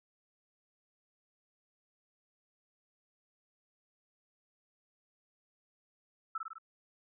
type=tone with echo; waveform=sine; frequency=1318.5 Hz; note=E6; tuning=in tune; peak=-33 dBFS; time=6.35-6.38 s; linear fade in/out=5 ms; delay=51 ms; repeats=4; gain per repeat=-3 dB; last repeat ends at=6.584 s; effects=none